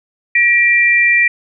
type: tone pair together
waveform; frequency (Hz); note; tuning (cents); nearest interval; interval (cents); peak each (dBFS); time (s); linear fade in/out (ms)
sine; 1920.4 / 2364; B6 / D7; -49 / +11; major third; 360; -11; 0.35-1.28; 5
effects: none